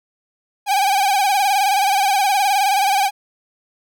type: tone with vibrato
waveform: 45% pulse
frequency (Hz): 794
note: G5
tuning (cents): +22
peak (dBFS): -14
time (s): 0.66-3.11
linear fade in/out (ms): 50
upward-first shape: sine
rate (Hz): 19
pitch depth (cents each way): 80
effects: none